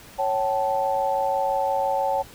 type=tone cluster; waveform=sine; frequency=552 / 767 / 873 Hz; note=C#5 / G5 / A5; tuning=-7 / -38 / -14 cents; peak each=-25 dBFS; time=0.18-2.23 s; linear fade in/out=20 ms; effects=pink hiss -46 dBFS RMS until 2.34 s